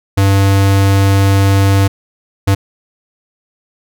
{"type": "tone bursts at uneven times", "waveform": "square", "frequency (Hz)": 98.1, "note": "G2", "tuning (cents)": 2, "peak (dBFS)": -8, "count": 2, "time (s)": [[0.17, 1.88], [2.47, 2.55]], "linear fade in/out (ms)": 10, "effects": []}